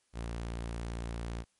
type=tone; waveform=sawtooth; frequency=57.7 Hz; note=A#1; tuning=17 cents flat; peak=-32 dBFS; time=0.13-1.45 s; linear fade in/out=50 ms; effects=white hiss -74 dBFS RMS until 1.59 s + MP3 48 kbps